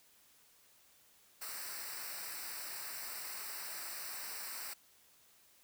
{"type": "noise with comb filter", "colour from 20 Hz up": "white", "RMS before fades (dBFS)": -44, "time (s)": [1.41, 4.74], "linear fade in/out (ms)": 10, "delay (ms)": 0.3, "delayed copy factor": -0.8, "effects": ["white hiss -66 dBFS RMS until 5.63 s"]}